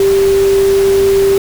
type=tone in noise; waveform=sine; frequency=392 Hz; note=G4; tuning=in tune; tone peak=-7 dBFS; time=0-1.38 s; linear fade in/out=2 ms; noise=pink; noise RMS=-23 dBFS; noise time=0-1.38 s; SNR=+13 dB; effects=none